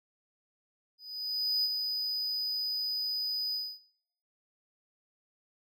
triangle tone with ADSR envelope, 4978 Hz, D#8, in tune, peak -24 dBFS, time 0.98-3.79 s, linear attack 660 ms, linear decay 38 ms, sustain -5 dB, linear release 250 ms, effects noise-tail reverb RT60 0.9 s tail -20 dB re dry

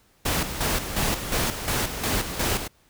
pink noise with tremolo, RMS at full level -24 dBFS, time 0.25-2.68 s, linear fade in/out 10 ms, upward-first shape square, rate 2.8 Hz, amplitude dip 60%, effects pink hiss -61 dBFS RMS until 2.89 s

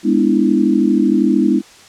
sine chord, E dominant seventh, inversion first, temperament just, 206 / 247.2 / 296.7 / 329.6 Hz, G#3 / B3 / D4 / E4, -14 / +2 / +18 / 0 cents, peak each -16 dBFS, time 0.03-1.62 s, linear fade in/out 50 ms, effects white hiss -42 dBFS RMS until 1.88 s + low-pass 7000 Hz 12 dB/octave

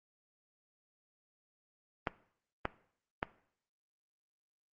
clicks, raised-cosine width 0.5 ms, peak -16 dBFS, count 3, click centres 2.072 / 2.654 / 3.229 s, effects noise-tail reverb RT60 0.6 s tail -18 dB re dry + Opus 32 kbps

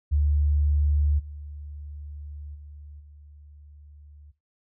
sine tone with level steps, 73.42 Hz, D2, in tune, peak -19 / -36 / -41 / -46 dBFS, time 0.11-4.32 s, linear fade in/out 20 ms, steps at 1.18 / 2.54 / 2.99 s, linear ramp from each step 20 ms, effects noise-tail reverb RT60 0.3 s tail -17 dB re dry

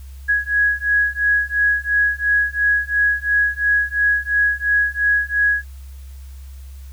sine beating tone pair, 1664 / 1666.9 Hz, G#6 / G#6, +3 / +6 cents, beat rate 2.9 Hz, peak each -18 dBFS, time 0.28-5.64 s, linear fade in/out 20 ms, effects added 67 Hz sine -33 dBFS peak until 6.92 s + white hiss -52 dBFS RMS until 6.92 s

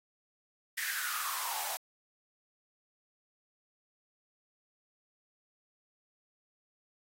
white noise with high-pass filter sweep, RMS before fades -36 dBFS, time 0.77-1.77 s, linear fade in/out 10 ms, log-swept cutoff 1900 to 700 Hz, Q 7, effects AAC 48 kbps

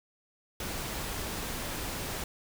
pink noise, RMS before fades -36 dBFS, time 0.6-2.24 s, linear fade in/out 2 ms, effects none

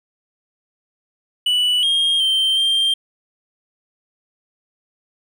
triangle tone with pitch steps, 2960 / 3233 / 3132 / 3176 Hz, F#7 / G#7 / G7 / G7, 0 / -47 / -2 / +22 cents, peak -13 dBFS, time 1.46-2.94 s, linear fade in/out 5 ms, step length 370 ms, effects none

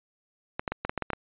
clicks, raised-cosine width 0.5 ms, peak -14 dBFS, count 9, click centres 0.595 / 0.678 / 0.72 / 0.85 / 0.895 / 0.977 / 1.023 / 1.103 / 1.133 s, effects resampled to 8000 Hz

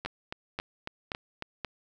two click trains, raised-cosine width 0.3 ms, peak -17 / -19 dBFS, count 4 / 6, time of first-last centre 0.06-1.647 / 0.05-1.424 s, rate 1.89 / 3.64 Hz, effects none

